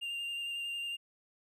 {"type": "tone with vibrato", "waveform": "triangle", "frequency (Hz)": 2794, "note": "F7", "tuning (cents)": 0, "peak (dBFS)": -34, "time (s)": [0.01, 0.97], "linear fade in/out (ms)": 20, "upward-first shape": "square", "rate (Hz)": 11, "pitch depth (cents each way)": 11, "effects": []}